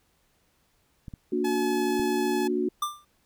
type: clicks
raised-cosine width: 5 ms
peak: -27 dBFS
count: 3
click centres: 1.082 / 1.138 / 1.997 s
type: chord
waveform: sine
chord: Bb augmented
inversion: none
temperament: just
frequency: 233.1 / 291.4 / 364.2 Hz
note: Bb3 / D4 / F#4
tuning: 0 / -13 / -27 cents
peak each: -30 / -29 / -26 dBFS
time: 1.32-2.69 s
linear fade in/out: 5 ms
type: tone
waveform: sawtooth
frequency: 854 Hz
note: G#5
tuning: 48 cents sharp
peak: -27 dBFS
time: 1.44-2.48 s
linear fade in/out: 10 ms
type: tone with exponential decay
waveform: square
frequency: 1187 Hz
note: D6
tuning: 18 cents sharp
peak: -23 dBFS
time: 2.82-3.05 s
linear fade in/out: 5 ms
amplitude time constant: 50 ms
effects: pink hiss -68 dBFS RMS until 3.25 s